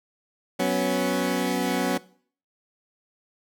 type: chord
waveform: 20% pulse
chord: F# suspended fourth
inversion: none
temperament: equal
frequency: 185 / 246.9 / 277.2 Hz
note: F#3 / B3 / C#4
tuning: 0 / 0 / 0 cents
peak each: -22 dBFS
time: 0.59-1.98 s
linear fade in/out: 10 ms
effects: noise-tail reverb RT60 0.5 s tail -20 dB re dry